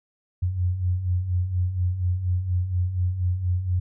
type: beating tone pair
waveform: sine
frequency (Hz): 87.2 / 91.4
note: F2 / F#2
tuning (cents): -2 / -21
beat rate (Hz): 4.2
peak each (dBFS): -29 / -22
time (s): 0.42-3.8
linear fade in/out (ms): 10
effects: none